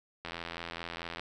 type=click train; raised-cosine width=0.3 ms; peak=-22 dBFS; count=81; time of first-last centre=0.25-1.196 s; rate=84.6 Hz; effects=none